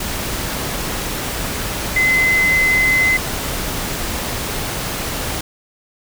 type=tone in noise; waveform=sine; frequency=2046 Hz; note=C7; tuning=39 cents flat; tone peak=-12 dBFS; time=1.96-3.17 s; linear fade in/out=5 ms; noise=pink; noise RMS=-23 dBFS; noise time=0-5.41 s; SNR=+8 dB; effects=none